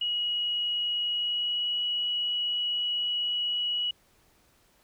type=tone with pitch glide; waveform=sine; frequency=2905 to 2924 Hz; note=F#7 to F#7; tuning=-32 to -21 cents; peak=-26 dBFS; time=0.01-3.91 s; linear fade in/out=5 ms; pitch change=+11 cents; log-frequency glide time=1.1-1.74 s; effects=pink hiss -64 dBFS RMS until 4.83 s